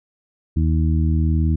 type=harmonic tone; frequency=79.5 Hz; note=D#2; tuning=38 cents sharp; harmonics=1 / 2 / 3 / 4; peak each=-16 / -22 / -26 / -28 dBFS; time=0.56-1.56 s; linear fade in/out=10 ms; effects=none